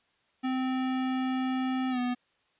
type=tone with pitch glide; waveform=square; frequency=259 to 246.9 Hz; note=C4 to B3; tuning=-17 to 0 cents; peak=-28 dBFS; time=0.43-2.15 s; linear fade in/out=20 ms; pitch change=-83 cents; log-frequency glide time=1.9-1.99 s; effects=white hiss -70 dBFS RMS until 2.59 s + resampled to 8000 Hz